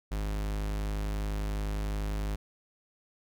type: tone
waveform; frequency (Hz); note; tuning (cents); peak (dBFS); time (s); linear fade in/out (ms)
45% pulse; 51.4; G#1; -17; -30; 0.11-2.36; 10
effects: none